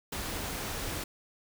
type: noise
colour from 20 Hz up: pink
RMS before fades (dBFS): -36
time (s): 0.12-1.04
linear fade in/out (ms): 5
effects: none